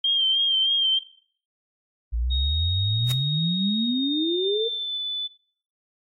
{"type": "tone with vibrato", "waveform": "sine", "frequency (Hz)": 3175, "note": "G7", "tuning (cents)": 21, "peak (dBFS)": -18, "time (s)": [0.04, 0.99], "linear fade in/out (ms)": 5, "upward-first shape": "sine", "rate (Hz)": 3.2, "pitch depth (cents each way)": 43}
{"type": "exponential sweep", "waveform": "sine", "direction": "up", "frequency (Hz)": [55, 468.4], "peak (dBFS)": -22, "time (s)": [2.12, 4.69], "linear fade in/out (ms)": 20}
{"type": "tone with pitch glide", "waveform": "sine", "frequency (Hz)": [3744, 3493], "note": ["A#7", "A7"], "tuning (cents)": [7, -13], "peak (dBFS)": -26, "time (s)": [2.3, 5.28], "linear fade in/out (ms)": 20, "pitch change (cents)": -120, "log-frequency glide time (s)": [3.82, 5.01]}
{"type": "noise with exponential growth", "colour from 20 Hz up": "white", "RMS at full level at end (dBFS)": -26, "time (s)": [3.04, 3.12], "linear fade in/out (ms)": 5, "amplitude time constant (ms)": 16}
{"effects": ["noise-tail reverb RT60 0.5 s tail -17 dB re dry", "AAC 48 kbps"]}